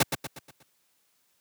pink noise with echo, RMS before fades -20 dBFS, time 0-0.03 s, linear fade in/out 5 ms, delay 120 ms, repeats 5, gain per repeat -7 dB, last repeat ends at 0.63 s, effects white hiss -70 dBFS RMS until 1.4 s + high-pass 100 Hz 12 dB/octave

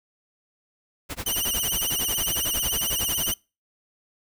pink noise with tremolo, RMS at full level -30 dBFS, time 1.09-3.33 s, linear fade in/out 20 ms, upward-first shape sine, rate 11 Hz, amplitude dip 100%
5% pulse tone with vibrato, 2960 Hz, F#7, in tune, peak -16 dBFS, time 1.26-3.34 s, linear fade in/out 5 ms, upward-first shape sine, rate 18 Hz, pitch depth 72 cents each way
effects noise-tail reverb RT60 0.3 s tail -26 dB re dry

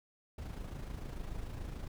brown noise with amplitude modulation, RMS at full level -40 dBFS, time 0.38-1.88 s, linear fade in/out 5 ms, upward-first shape sine, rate 26.9 Hz, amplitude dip 50%, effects none

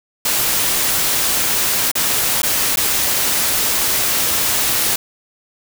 white noise with dropouts, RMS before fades -17 dBFS, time 0.25-4.96 s, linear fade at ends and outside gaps 5 ms, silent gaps 1.916-1.953 / 2.42-2.431 / 2.76-2.771 s, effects none

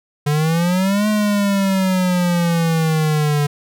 square exponential two-way sweep, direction up then down, 144.9 to 213.6 to 144.9 Hz, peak -15 dBFS, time 0.26-3.47 s, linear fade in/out 10 ms, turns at 1.08 s, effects none

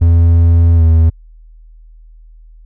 triangle tone with pitch glide, 84.2 to 81.33 Hz, E2 to E2, +37 to -23 cents, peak -3 dBFS, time 0.01-1.1 s, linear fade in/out 10 ms, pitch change -60 cents, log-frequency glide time 0.75-0.83 s, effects added 40 Hz sine -36 dBFS peak until 2.65 s

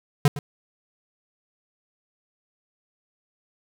square tone with echo, 144.3 Hz, D3, 30 cents flat, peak -14 dBFS, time 0.25-0.28 s, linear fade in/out 2 ms, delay 110 ms, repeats 1, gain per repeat -15 dB, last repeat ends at 0.39 s, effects 9-bit

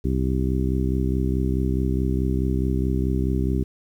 harmonic tone, 64.7 Hz, C2, 19 cents flat, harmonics 1 / 2 / 3 / 4 / 5 / 6, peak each -23 / -26 / -28 / -29 / -30 / -31 dBFS, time 0.04-3.64 s, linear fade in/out 10 ms, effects 9-bit

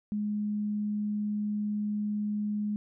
sine tone, 208.9 Hz, G#3, 10 cents sharp, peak -28 dBFS, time 0.12-2.76 s, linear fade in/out 0 ms, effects none

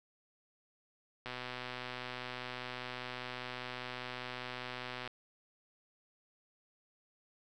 click train, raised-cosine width 0.3 ms, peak -25 dBFS, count 478, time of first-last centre 1.26-5.076 s, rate 125 Hz, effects none

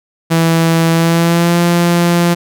sawtooth tone with pitch glide, 164.81 to 172.41 Hz, E3 to F3, 0 to -22 cents, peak -5 dBFS, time 0.3-2.35 s, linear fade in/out 20 ms, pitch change +78 cents, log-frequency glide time 0.92-1.58 s, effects none

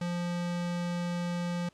square tone, 174.61 Hz, F3, in tune, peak -31 dBFS, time 0.01-1.69 s, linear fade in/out 5 ms, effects pink hiss -65 dBFS RMS until 1.73 s + low-pass 7000 Hz 12 dB/octave

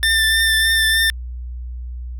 25% pulse tone with vibrato, 1786 Hz, A6, 25 cents sharp, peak -10 dBFS, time 0.03-1.1 s, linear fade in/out 0 ms, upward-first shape triangle, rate 3.3 Hz, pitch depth 20 cents each way, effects added 61 Hz sine -26 dBFS peak until 2.19 s

